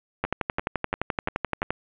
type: two click trains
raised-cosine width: 0.5 ms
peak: -9 / -14 dBFS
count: 18 / 5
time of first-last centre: 0.24-1.706 / 0.25-1.629 s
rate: 11.6 / 2.9 Hz
effects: resampled to 8000 Hz + 8-bit